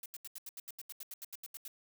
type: noise bursts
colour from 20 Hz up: blue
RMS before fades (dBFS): -45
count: 16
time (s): 0.03-1.679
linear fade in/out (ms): 2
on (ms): 29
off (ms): 79
effects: none